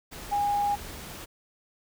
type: tone in noise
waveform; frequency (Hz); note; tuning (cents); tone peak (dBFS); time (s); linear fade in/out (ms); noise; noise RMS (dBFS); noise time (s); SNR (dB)
sine; 817; G#5; -29; -23; 0.31-0.76; 20; pink; -41; 0.11-1.26; +15
effects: none